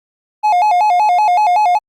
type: tone with vibrato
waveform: triangle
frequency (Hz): 778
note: G5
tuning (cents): -13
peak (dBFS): -7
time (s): 0.43-1.79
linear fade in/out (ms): 20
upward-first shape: square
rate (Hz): 5.3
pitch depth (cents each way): 150
effects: Opus 48 kbps